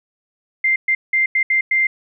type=tone bursts at uneven times; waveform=sine; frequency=2093 Hz; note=C7; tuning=in tune; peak=-13 dBFS; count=6; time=0.64-0.76 / 0.88-0.95 / 1.13-1.26 / 1.35-1.43 / 1.5-1.61 / 1.71-1.87 s; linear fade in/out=5 ms; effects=none